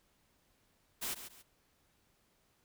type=noise with echo; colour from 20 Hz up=white; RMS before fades=-38 dBFS; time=1.01-1.15 s; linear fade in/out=20 ms; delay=140 ms; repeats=2; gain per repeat=-10 dB; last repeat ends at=1.43 s; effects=pink hiss -73 dBFS RMS until 2.64 s